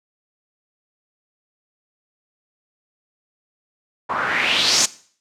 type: noise with low-pass filter sweep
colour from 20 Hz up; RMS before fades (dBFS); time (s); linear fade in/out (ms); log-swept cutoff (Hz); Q
white; -19; 4.09-4.86; 10; 1000 to 7000; 3.5
effects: noise-tail reverb RT60 0.5 s tail -19 dB re dry + high-pass 150 Hz 12 dB/octave